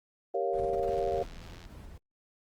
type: chord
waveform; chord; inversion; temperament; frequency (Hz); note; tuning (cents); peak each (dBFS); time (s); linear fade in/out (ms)
sine; G half-diminished seventh; none; equal; 392 / 466.2 / 554.4 / 698.5; G4 / Bb4 / Db5 / F5; 0 / 0 / 0 / 0; -33; 0.34-1.23; 5
type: noise with tremolo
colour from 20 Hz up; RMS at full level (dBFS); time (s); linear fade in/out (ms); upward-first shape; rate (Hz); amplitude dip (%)
brown; -45; 0.53-1.98; 5; square; 3.4; 25
type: noise bursts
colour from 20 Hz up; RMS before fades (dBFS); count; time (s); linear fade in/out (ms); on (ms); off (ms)
brown; -40; 14; 0.58-1.242; 5; 25; 24
type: click train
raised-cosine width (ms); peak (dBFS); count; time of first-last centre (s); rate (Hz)
0.2; -34; 64; 0.91-1.652; 84.9
effects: Opus 24 kbps